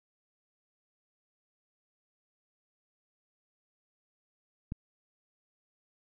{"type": "click", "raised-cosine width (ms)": 5, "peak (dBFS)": -23, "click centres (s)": 4.721, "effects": []}